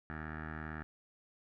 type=tone with low-pass filter; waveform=15% pulse; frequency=77.9 Hz; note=D#2; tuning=3 cents sharp; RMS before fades=-43 dBFS; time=0.1-0.83 s; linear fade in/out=0 ms; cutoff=1600 Hz; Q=9.5; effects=none